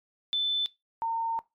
sine tone pair in turn, 3520 / 912.1 Hz, A7 / A#5, 0 / -38 cents, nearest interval octave + major seventh, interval 2338 cents, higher first, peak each -24 / -26 dBFS, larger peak first, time 0.33-0.66 / 1.02-1.39 s, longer second, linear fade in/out 0 ms, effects noise-tail reverb RT60 0.2 s tail -20 dB re dry + MP3 96 kbps

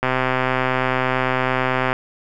click train, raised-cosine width 0.5 ms, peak -4 dBFS, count 246, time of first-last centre 0.03-1.929 s, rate 129 Hz, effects none

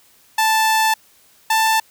sawtooth tone pair in turn, 880 / 885.1 Hz, A5 / A5, 0 / +10 cents, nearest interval unison, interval 10 cents, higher second, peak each -10 dBFS, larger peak neither, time 0.38-0.94 / 1.5-1.8 s, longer first, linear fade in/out 5 ms, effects white hiss -53 dBFS RMS until 1.9 s

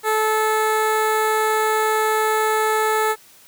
15% pulse tone with notch filter, 434.5 Hz, A4, 22 cents flat, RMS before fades -19 dBFS, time 0.03-3.16 s, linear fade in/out 50 ms, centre 5000 Hz, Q 1.2, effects white hiss -49 dBFS RMS until 3.47 s + high-pass 80 Hz 12 dB/octave

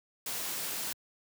white noise, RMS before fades -36 dBFS, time 0.26-0.93 s, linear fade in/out 5 ms, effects high-pass 100 Hz 12 dB/octave

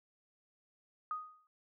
sine tone with exponential decay, 1244.5 Hz, D#6, in tune, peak -33 dBFS, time 1.11-1.47 s, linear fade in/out 1 ms, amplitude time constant 77 ms, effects noise-tail reverb RT60 0.1 s tail -24 dB re dry

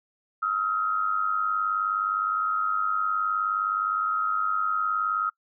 sine tone pair together, 1269.6 / 1369 Hz, D#6 / F6, +35 / -35 cents, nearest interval minor second, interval 130 cents, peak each -25 / -27 dBFS, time 0.42-5.3 s, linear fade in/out 10 ms, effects noise-tail reverb RT60 0.1 s tail -26 dB re dry

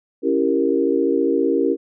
sine chord, C# diminished seventh, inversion none, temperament equal with one note detuned, 277.2 / 332.5 / 392 / 466.2 Hz, C#4 / E4 / G4 / Bb4, 0 / +15 / 0 / 0 cents, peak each -21 dBFS, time 0.22-1.77 s, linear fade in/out 50 ms, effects none

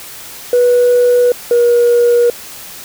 sine tone pair in turn, 489.1 / 478.2 Hz, B4 / A#4, -17 / +44 cents, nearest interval unison, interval 39 cents, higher first, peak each -5 dBFS, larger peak neither, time 0.53-1.32 / 1.51-2.3 s, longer neither, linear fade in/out 2 ms, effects tanh soft clip ceiling -4 dBFS + white hiss -31 dBFS RMS until 2.84 s

